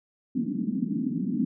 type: band-pass noise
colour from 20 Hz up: pink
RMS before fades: -28 dBFS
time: 0.35-1.45 s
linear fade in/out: 5 ms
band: 180 to 280 Hz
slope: 48 dB/octave
effects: none